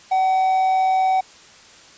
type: tone with amplitude modulation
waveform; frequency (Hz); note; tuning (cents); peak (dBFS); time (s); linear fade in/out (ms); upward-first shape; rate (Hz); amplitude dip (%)
triangle; 756; F#5; +37; -12; 0.11-1.21; 10; sine; 162; 25
effects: white hiss -46 dBFS RMS until 1.97 s + resampled to 16000 Hz